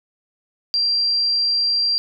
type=tone; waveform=sine; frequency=4733 Hz; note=D8; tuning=13 cents sharp; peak=-16 dBFS; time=0.74-1.98 s; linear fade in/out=0 ms; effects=none